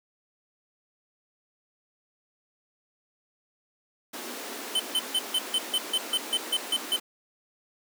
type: high-pass noise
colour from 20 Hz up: pink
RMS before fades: -38 dBFS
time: 4.13-7 s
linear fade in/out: 10 ms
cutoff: 230 Hz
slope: 48 dB/octave
type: tone bursts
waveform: square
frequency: 3059 Hz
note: G7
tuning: 43 cents flat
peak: -23 dBFS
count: 12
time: 4.75-6.964 s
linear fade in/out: 5 ms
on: 47 ms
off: 150 ms
effects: none